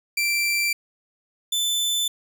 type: tone pair in turn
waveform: sawtooth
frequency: 2349 / 3520 Hz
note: D7 / A7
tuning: 0 / 0 cents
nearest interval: perfect fifth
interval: 700 cents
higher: second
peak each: -17 / -18 dBFS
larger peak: first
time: 0.17-0.73 / 1.52-2.08 s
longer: neither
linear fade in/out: 5 ms
effects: none